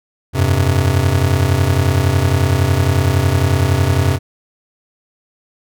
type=chord; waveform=square; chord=F suspended second; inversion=none; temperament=just; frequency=87.31 / 98.22 / 130.96 Hz; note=F2 / G2 / C3; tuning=0 / +4 / +2 cents; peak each=-17 dBFS; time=0.33-4.19 s; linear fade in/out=50 ms; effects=none